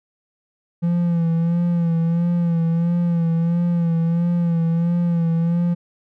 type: tone with vibrato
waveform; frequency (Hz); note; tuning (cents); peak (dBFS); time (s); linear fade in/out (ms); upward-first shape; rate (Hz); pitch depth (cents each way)
triangle; 169.3; E3; +46; -14; 0.82-5.75; 20; sine; 1.5; 44
effects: none